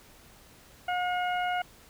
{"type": "harmonic tone", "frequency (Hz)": 720, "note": "F#5", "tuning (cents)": -47, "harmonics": [1, 2, 3, 4], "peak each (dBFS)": [-28, -34, -38, -40], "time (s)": [0.88, 1.62], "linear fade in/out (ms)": 5, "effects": ["pink hiss -55 dBFS RMS until 1.89 s"]}